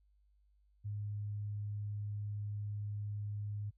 sine tone, 103.6 Hz, G#2, 4 cents flat, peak -37 dBFS, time 0.84-3.71 s, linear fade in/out 20 ms, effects added 50 Hz sine -67 dBFS peak until 3.77 s

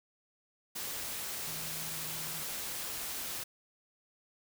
sine tone in noise, 159.2 Hz, D#3, 40 cents sharp, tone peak -49 dBFS, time 1.47-2.43 s, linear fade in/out 10 ms, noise white, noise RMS -39 dBFS, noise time 0.75-3.44 s, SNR -13 dB, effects none

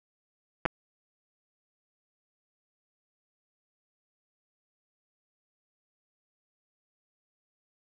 clicks, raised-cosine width 0.5 ms, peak -11 dBFS, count 2, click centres 0.654 / 0.66 s, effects none

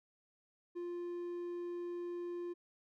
triangle tone with hard clipping, 349.3 Hz, F4, in tune, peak -40 dBFS, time 0.75-2.54 s, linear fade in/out 20 ms, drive 6 dB, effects none

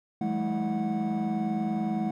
triangle tone cluster, 165.6 / 195.6 / 215.5 / 325.5 / 735 Hz, E3 / G3 / A3 / E4 / F#5, +8 / -4 / -36 / -22 / -12 cents, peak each -33 / -31 / -26 / -32 / -32 dBFS, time 0.21-2.11 s, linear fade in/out 5 ms, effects tanh soft clip ceiling -19 dBFS

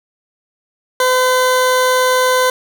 20% pulse tone, 509 Hz, C5, 48 cents flat, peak -6 dBFS, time 1-2.5 s, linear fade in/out 2 ms, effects none

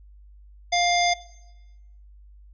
harmonic tone, 702 Hz, F5, 9 cents sharp, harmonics 1 / 3 / 5 / 7 / 9, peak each -21 / -26 / -28 / -29 / -31 dBFS, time 0.72-1.14 s, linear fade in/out 10 ms, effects noise-tail reverb RT60 1.0 s tail -18 dB re dry + added 50 Hz sine -46 dBFS peak until 2.53 s

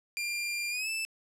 sawtooth tone with pitch glide, 2391 to 2638 Hz, D7 to E7, +30 to +1 cents, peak -28 dBFS, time 0.17-1.05 s, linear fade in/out 0 ms, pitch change +171 cents, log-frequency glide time 0.7-0.89 s, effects low-pass 12000 Hz 12 dB/octave

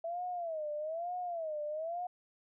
sine tone with vibrato, 656 Hz, E5, 9 cents flat, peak -35 dBFS, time 0.04-2.07 s, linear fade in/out 5 ms, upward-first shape sine, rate 1.1 Hz, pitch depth 170 cents each way, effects none

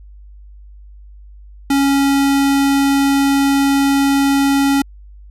square tone, 277.2 Hz, C#4, in tune, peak -12 dBFS, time 1.7-4.82 s, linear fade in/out 5 ms, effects added 50 Hz sine -36 dBFS peak until 5.3 s + resampled to 32000 Hz

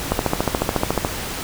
click train, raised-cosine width 1 ms, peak -3 dBFS, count 14, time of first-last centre 0.12-1.049 s, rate 14 Hz, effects pink hiss -28 dBFS RMS until 1.43 s

